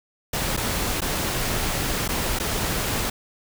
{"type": "noise with dropouts", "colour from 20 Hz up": "pink", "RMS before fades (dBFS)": -25, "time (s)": [0.33, 3.1], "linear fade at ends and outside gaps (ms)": 5, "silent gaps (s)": [[0.567, 0.573], [1.007, 1.017], [2.079, 2.088], [2.389, 2.398]], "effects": []}